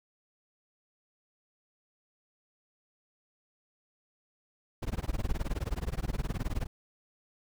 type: noise with tremolo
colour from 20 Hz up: brown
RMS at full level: -29 dBFS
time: 4.82-6.67 s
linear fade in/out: 10 ms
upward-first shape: sine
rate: 19 Hz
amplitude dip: 100%
effects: none